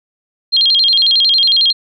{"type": "tone with vibrato", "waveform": "sine", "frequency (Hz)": 3682, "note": "A#7", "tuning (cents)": -22, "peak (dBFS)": -8, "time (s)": [0.52, 1.73], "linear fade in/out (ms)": 20, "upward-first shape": "square", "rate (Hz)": 11, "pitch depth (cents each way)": 220, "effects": []}